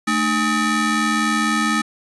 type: ring-modulated tone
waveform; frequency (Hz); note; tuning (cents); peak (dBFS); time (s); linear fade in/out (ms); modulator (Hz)
25% pulse; 523.3; C5; 0; -10; 0.07-1.82; 10; 743
effects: resampled to 24000 Hz